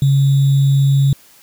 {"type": "tone with sample-and-hold", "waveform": "sine", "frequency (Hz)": 138, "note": "C#3", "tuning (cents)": -7, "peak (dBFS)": -9, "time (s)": [0.02, 1.13], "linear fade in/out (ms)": 2, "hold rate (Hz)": 3675, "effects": ["white hiss -47 dBFS RMS until 1.42 s"]}